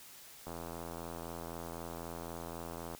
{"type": "click train", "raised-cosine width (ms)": 1, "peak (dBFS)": -29, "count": 209, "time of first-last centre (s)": [0.47, 2.949], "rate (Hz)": 83.9, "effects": ["white hiss -54 dBFS RMS until 2.99 s"]}